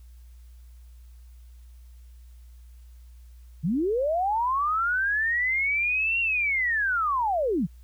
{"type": "linear two-way sweep", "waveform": "sine", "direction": "up then down", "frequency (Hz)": [138.59, 2770, 138.59], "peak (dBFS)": -22, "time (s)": [3.63, 7.67], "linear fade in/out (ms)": 20, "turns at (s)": 6.2, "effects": ["added 60 Hz sine -45 dBFS peak until 7.83 s", "white hiss -66 dBFS RMS until 7.83 s"]}